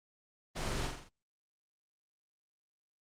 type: noise with echo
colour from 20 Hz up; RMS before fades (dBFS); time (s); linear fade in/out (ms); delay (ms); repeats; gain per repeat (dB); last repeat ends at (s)
pink; -37; 0.55-0.88; 20; 43; 5; -4; 1.095
effects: low-pass 7000 Hz 12 dB/octave + Opus 24 kbps